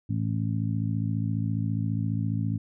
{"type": "harmonic tone", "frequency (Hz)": 54.7, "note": "A1", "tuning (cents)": -9, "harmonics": [2, 3, 4, 5], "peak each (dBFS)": [-27, -31, -33, -35], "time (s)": [0.09, 2.58], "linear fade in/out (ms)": 10, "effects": []}